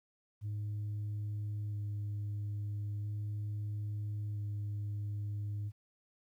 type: tone with vibrato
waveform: sine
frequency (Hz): 103.83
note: G#2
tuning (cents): 0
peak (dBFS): -33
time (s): 0.41-5.72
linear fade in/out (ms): 50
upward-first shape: square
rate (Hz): 0.38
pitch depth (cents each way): 10
effects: tanh soft clip ceiling -34 dBFS + 12-bit